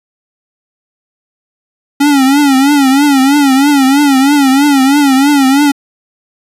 square tone with vibrato, 277.2 Hz, C#4, in tune, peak -6 dBFS, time 2-5.72 s, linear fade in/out 10 ms, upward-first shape triangle, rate 3.1 Hz, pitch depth 120 cents each way, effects resampled to 32000 Hz

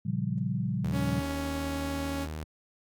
sine chord, G half-diminished seventh, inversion first, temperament equal, 116.54 / 138.59 / 174.61 / 196 Hz, Bb2 / Db3 / F3 / G3, 0 / 0 / 0 / 0 cents, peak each -33 dBFS, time 0.05-1.21 s, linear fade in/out 10 ms
sawtooth tone, 77.78 Hz, D#2, in tune, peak -31 dBFS, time 0.84-2.44 s, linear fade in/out 5 ms
sawtooth tone with pitch glide, 279.4 to 277.8 Hz, C#4 to C#4, +14 to +4 cents, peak -28 dBFS, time 0.91-2.28 s, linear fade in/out 50 ms, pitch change -10 cents, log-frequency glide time 1.14-1.49 s
effects Opus 48 kbps

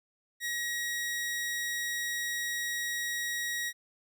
sawtooth tone, 1900 Hz, A#6, 33 cents sharp, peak -28 dBFS, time 0.4-3.73 s, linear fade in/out 50 ms, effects none

